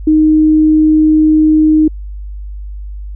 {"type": "tone", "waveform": "sine", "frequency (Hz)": 310, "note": "D#4", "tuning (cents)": -6, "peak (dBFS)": -5, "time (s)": [0.07, 1.88], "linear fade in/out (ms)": 5, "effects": ["added 50 Hz sine -22 dBFS peak until 3.15 s"]}